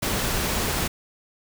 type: noise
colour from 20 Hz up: pink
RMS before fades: -25 dBFS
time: 0.02-0.88 s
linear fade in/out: 10 ms
effects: none